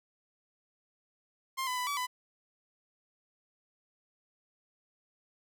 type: tone with pitch steps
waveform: sawtooth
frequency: 1057 / 1004 / 995 / 1145 / 1001 Hz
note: C6 / B5 / B5 / D6 / B5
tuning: +17 / +28 / +13 / -44 / +23 cents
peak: -28 dBFS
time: 1.57-2.07 s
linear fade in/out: 20 ms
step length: 100 ms
effects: none